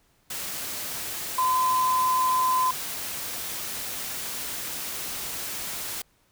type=tone in noise; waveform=sine; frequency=1022 Hz; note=C6; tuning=41 cents flat; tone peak=-20 dBFS; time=1.38-2.71 s; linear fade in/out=5 ms; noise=white; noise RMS=-33 dBFS; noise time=0.3-6.02 s; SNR=+10 dB; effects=pink hiss -65 dBFS RMS until 6.31 s

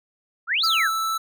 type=exponential two-way sweep; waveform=sine; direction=up then down; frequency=1244.5 to 4978 to 1244.5 Hz; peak=-19 dBFS; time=0.47-0.91 s; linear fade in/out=50 ms; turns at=0.65 s
type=tone; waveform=square; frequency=1318.5 Hz; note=E6; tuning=in tune; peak=-23 dBFS; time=0.63-1.18 s; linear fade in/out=10 ms
effects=none

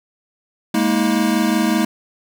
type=chord; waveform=square; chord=Ab suspended second; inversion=none; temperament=equal with one note detuned; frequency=207.7 / 233.1 / 319.3 Hz; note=Ab3 / Bb3 / Eb4; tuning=0 / 0 / +45 cents; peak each=-20 dBFS; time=0.74-1.85 s; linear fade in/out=5 ms; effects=none

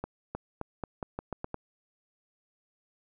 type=accelerating click train; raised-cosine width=1 ms; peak=-20 dBFS; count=9; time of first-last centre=0.04-1.544 s; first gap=310 ms; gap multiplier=0.85; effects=none

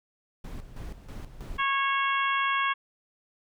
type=noise with tremolo; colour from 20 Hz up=brown; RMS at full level=-37 dBFS; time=0.44-1.63 s; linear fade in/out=5 ms; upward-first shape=square; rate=3.1 Hz; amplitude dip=65%
type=harmonic tone; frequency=549 Hz; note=C#5; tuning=17 cents flat; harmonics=2 / 3 / 4 / 5 / 6; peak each=-26 / -30 / -32 / -34 / -36 dBFS; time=1.58-2.74 s; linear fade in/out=20 ms
effects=none

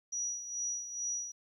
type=tone with tremolo; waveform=sine; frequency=5820 Hz; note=F#8; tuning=29 cents flat; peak=-32 dBFS; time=0.12-1.32 s; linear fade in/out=10 ms; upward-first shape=sine; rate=2.3 Hz; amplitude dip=65%; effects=12-bit

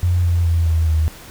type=tone with pitch steps; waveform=sine; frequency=88.6 / 86.08 / 83.63 / 81.25 / 78.93 Hz; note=F2 / F2 / E2 / E2 / D#2; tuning=+25 / -25 / +26 / -24 / +25 cents; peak=-13 dBFS; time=0.03-1.08 s; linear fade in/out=0 ms; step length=210 ms; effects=pink hiss -39 dBFS RMS until 1.3 s

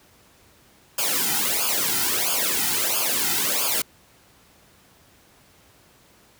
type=noise with flanger; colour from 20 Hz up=white; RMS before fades=-23 dBFS; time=0.98-3.82 s; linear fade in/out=5 ms; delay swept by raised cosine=0.51 to 1.81 ms; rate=1.5 Hz; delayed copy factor=-0.95; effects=pink hiss -55 dBFS RMS until 6.39 s + high-pass 60 Hz 12 dB/octave

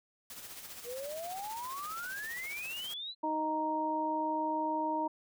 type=noise with tremolo; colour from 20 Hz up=white; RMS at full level=-45 dBFS; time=0.3-2.94 s; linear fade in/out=2 ms; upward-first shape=sine; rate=15 Hz; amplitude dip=50%
type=exponential sweep; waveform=sine; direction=up; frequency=466.2 to 4086 Hz; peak=-38 dBFS; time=0.84-3.15 s; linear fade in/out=50 ms
type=harmonic tone; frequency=311.1 Hz; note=D#4; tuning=in tune; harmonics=1 / 2 / 3; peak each=-36 / -38 / -32 dBFS; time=3.23-5.08 s; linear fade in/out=10 ms
effects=none

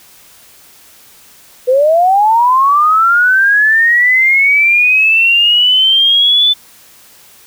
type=linear sweep; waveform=sine; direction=up; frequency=489.2 to 3520 Hz; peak=-6 dBFS; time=1.67-6.54 s; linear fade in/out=20 ms; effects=white hiss -42 dBFS RMS until 7.46 s

